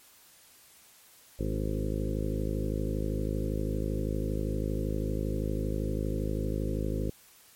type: harmonic tone with a mistuned harmonic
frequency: 52.6 Hz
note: G#1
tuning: 23 cents sharp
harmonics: 1 / 2 / 3 / 4 / 5 / 6 / 7 / 8 / 9 / 10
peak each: -32 / -35 / -37 / -38 / -39 / -40 / -40 / -41 / -42 / -42 dBFS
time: 1.39-7.1 s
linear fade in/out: 5 ms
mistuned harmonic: 6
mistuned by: +20 cents
effects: white hiss -57 dBFS RMS until 7.55 s + MP3 64 kbps